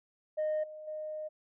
sine tone with level steps, 616 Hz, D#5, 17 cents flat, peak -27 / -43 / -36 dBFS, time 0.37-1.29 s, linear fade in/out 20 ms, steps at 0.63 / 0.87 s, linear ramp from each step 10 ms, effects tanh soft clip ceiling -27 dBFS

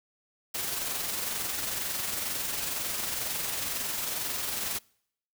white noise with amplitude modulation, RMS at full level -31 dBFS, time 0.54-4.79 s, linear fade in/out 10 ms, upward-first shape sine, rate 22.1 Hz, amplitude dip 35%, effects noise-tail reverb RT60 0.7 s tail -26 dB re dry

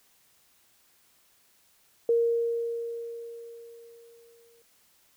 sine tone with exponential decay, 466.1 Hz, A#4, in tune, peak -19 dBFS, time 2.09-4.62 s, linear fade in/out 2 ms, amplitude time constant 550 ms, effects white hiss -64 dBFS RMS until 5.16 s

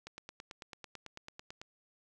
click train, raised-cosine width 0.2 ms, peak -28 dBFS, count 15, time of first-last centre 0.07-1.615 s, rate 9.06 Hz, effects none

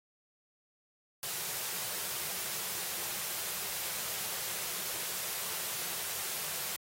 white band-stop noise, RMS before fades -37 dBFS, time 1.23-6.76 s, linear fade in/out 0 ms, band 220 to 330 Hz, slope 96 dB/octave, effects high-pass 100 Hz 12 dB/octave + AAC 48 kbps

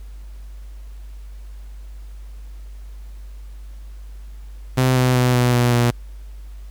sawtooth tone with pitch steps, 128.6 / 126.83 / 125.08 / 123.36 / 121.66 / 119.99 Hz, C3 / B2 / B2 / B2 / B2 / B2, -30 / +46 / +22 / -2 / -26 / -50 cents, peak -10 dBFS, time 4.77-5.91 s, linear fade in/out 10 ms, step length 190 ms, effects added 50 Hz sine -33 dBFS peak until 6.7 s + pink hiss -55 dBFS RMS until 6.7 s

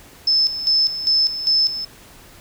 sine tone with tremolo, 5250 Hz, E8, 8 cents flat, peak -13 dBFS, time 0.27-1.85 s, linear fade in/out 5 ms, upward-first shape square, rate 2.5 Hz, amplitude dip 70%, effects pink hiss -45 dBFS RMS until 2.4 s

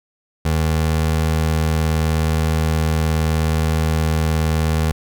25% pulse tone, 79.2 Hz, D#2, 31 cents sharp, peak -12 dBFS, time 0.45-4.92 s, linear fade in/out 5 ms, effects none

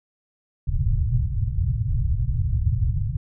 white low-pass noise, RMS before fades -22 dBFS, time 0.67-3.17 s, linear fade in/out 2 ms, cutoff 130 Hz, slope 48 dB/octave, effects none

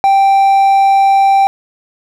triangle tone, 784 Hz, G5, in tune, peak -4 dBFS, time 0.04-1.47 s, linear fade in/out 0 ms, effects none

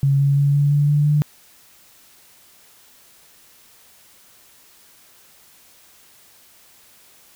sine tone with pitch steps, 138.59 / 140.2 / 141.83 / 143.48 / 145.14 / 146.83 / 148.54 Hz, C#3 / C#3 / C#3 / D3 / D3 / D3 / D3, 0 / +20 / +40 / -40 / -20 / 0 / +20 cents, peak -13 dBFS, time 0.03-1.22 s, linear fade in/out 0 ms, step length 170 ms, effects white hiss -51 dBFS RMS until 7.35 s

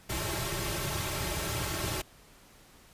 pink noise with comb filter, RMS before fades -33 dBFS, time 0.09-2.02 s, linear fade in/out 10 ms, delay 4.1 ms, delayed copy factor -1, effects pink hiss -57 dBFS RMS until 2.93 s + resampled to 32000 Hz

